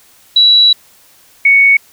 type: tone pair in turn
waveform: sine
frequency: 3920 / 2223 Hz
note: B7 / C#7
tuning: -14 / +4 cents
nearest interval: minor seventh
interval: 982 cents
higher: first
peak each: -4 dBFS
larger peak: neither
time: 0.36-0.73 / 1.45-1.77 s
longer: first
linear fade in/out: 5 ms
effects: white hiss -46 dBFS RMS until 1.92 s